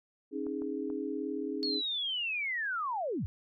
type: chord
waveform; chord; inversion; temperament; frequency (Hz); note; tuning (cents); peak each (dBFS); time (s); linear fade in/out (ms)
sine; C# suspended second; none; equal with one note detuned; 272.4 / 311.1 / 415.3; C#4 / D#4 / G#4; -30 / 0 / 0; -37; 0.31-1.82; 50
type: clicks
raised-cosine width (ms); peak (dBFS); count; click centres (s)
1; -36; 3; 0.467 / 0.62 / 0.901
type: linear sweep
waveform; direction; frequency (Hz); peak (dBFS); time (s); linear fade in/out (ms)
sine; down; 4387 to 61.6; -31; 1.63-3.26; 0
effects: none